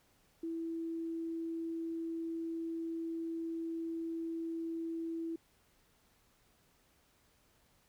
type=tone; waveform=sine; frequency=329.6 Hz; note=E4; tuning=in tune; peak=-36 dBFS; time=0.43-5.36 s; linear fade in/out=5 ms; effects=pink hiss -70 dBFS RMS until 7.88 s